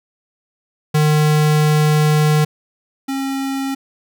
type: tone pair in turn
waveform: square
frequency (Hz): 152 / 270.8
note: D#3 / C#4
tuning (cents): -40 / -40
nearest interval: minor seventh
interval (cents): 1000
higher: second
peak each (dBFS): -12 / -20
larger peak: first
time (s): 0.94-2.45 / 3.08-3.75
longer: first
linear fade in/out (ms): 10
effects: none